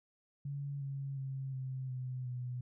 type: tone with pitch steps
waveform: sine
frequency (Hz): 141.3 / 137.75 / 134.3 / 130.93 / 127.64 / 124.44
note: C#3 / C#3 / C3 / C3 / C3 / B2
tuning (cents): +34 / -11 / +46 / +2 / -43 / +14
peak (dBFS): -37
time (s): 0.45-2.61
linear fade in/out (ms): 5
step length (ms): 360
effects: none